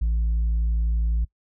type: tone with tanh clipping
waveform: triangle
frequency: 56 Hz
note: A1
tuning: 31 cents sharp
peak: -20 dBFS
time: 0.01-1.25 s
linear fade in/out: 10 ms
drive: 7 dB
effects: noise-tail reverb RT60 0.1 s tail -23 dB re dry